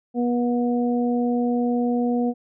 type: harmonic tone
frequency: 241.9 Hz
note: B3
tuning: 36 cents flat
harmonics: 1 / 2 / 3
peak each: -20 / -26 / -30 dBFS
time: 0.14-2.34 s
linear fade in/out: 50 ms
effects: none